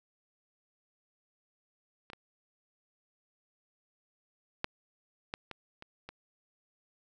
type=clicks; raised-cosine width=0.3 ms; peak=-29 / -29 / -14 / -19 / -25 / -30 / -27 dBFS; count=7; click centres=2.101 / 2.133 / 4.644 / 5.339 / 5.513 / 5.824 / 6.09 s; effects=none